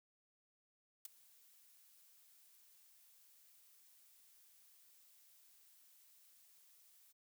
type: noise with ADSR envelope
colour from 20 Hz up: blue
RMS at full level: -45 dBFS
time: 1.05-7.13 s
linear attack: 3 ms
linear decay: 13 ms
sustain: -22 dB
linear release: 21 ms
effects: none